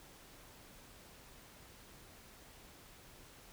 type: silence
effects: pink hiss -58 dBFS RMS until 3.52 s